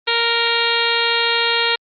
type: harmonic tone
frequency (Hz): 466.2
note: A#4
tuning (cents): 0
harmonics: 1 / 2 / 3 / 4 / 5 / 6 / 7 / 8 / 9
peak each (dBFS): -24 / -24 / -24 / -24 / -24 / -24 / -24 / -24 / -24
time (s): 0.07-1.76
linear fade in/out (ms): 10
effects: Opus 24 kbps